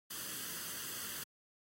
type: noise with comb filter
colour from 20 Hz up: white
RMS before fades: -43 dBFS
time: 0.1-1.24 s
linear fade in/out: 10 ms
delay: 0.64 ms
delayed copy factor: +0.6
effects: high-pass 100 Hz 12 dB/octave + AAC 48 kbps